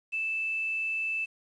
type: tone with quantisation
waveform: sine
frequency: 2637 Hz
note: E7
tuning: in tune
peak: -28 dBFS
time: 0.12-1.26 s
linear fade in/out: 20 ms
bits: 9
effects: resampled to 22050 Hz